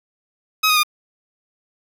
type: tone with pitch steps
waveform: 15% pulse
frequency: 1270 / 1242.4 / 1215.5 Hz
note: D#6 / D#6 / D#6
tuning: +35 / -3 / -41 cents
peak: -7 dBFS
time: 0.63-0.834 s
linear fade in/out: 10 ms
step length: 68 ms
effects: none